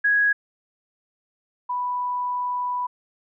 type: tone pair in turn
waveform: sine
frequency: 1661.2 / 987.8 Hz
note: G#6 / B5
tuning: 0 / 0 cents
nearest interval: major sixth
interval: 900 cents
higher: first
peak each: -16 / -23 dBFS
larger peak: first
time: 0.04-0.33 / 1.69-2.87 s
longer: second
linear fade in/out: 10 ms
effects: none